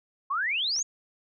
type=exponential sweep; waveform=sine; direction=up; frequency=1046 to 6930 Hz; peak=-25 dBFS; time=0.3-0.83 s; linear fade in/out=10 ms
type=clicks; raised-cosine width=0.3 ms; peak=-32 dBFS; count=2; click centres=0.763 / 0.79 s
effects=none